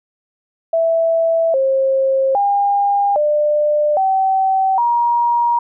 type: tone with pitch steps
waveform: sine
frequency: 659 / 535 / 806 / 597 / 767 / 949 Hz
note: E5 / C5 / G5 / D5 / G5 / A#5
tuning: -1 / +38 / +48 / +28 / -38 / +31 cents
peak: -12 dBFS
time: 0.73-5.59 s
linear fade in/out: 5 ms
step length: 810 ms
effects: none